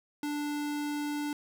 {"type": "tone", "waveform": "square", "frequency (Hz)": 293.7, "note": "D4", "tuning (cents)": 0, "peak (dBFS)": -32, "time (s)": [0.23, 1.33], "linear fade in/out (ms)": 2, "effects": []}